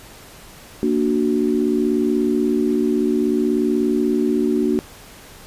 sine chord, Bb augmented, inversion none, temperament equal, 233.1 / 293.7 / 370 Hz, Bb3 / D4 / F#4, 0 / 0 / 0 cents, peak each -20 dBFS, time 0.83-4.79 s, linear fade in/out 0 ms, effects pink hiss -42 dBFS RMS until 5.46 s + resampled to 32000 Hz

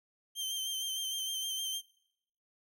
sawtooth tone with vibrato, 3136 Hz, G7, in tune, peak -31 dBFS, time 0.35-1.82 s, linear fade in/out 50 ms, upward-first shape sine, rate 6.5 Hz, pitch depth 31 cents each way, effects noise-tail reverb RT60 0.8 s tail -24 dB re dry

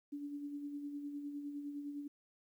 sine tone with tremolo, 288.2 Hz, D4, 33 cents flat, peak -39 dBFS, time 0.12-2.08 s, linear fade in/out 10 ms, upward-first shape sine, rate 9.8 Hz, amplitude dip 45%, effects 12-bit

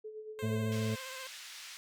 sine tone with tremolo, 431.8 Hz, A4, 33 cents flat, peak -40 dBFS, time 0.04-0.64 s, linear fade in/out 10 ms, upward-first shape sine, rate 8.7 Hz, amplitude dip 55%
10% pulse tone with vibrato, 523.3 Hz, C5, in tune, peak -35 dBFS, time 0.39-1.27 s, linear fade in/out 0 ms, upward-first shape triangle, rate 15 Hz, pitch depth 38 cents each way
harmonic tone, 110.1 Hz, A2, 2 cents sharp, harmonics 1 / 2 / 4 / 5 / 6, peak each -33 / -35 / -39 / -47 / -49 dBFS, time 0.42-0.96 s, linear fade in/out 20 ms
white band-pass noise, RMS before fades -48 dBFS, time 0.72-1.77 s, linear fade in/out 0 ms, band 1700 to 5200 Hz, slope 12 dB/octave
effects none

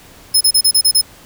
20% pulse tone bursts, 5170 Hz, E8, 34 cents flat, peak -3 dBFS, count 7, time 0.34-1.015 s, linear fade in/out 10 ms, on 69 ms, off 32 ms, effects pink hiss -42 dBFS RMS until 1.25 s

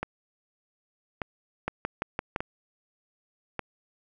two click trains, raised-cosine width 0.5 ms, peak -13 / -15 dBFS, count 5 / 4, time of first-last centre 1.68-2.361 / 0.03-3.593 s, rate 5.87 / 0.842 Hz, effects none

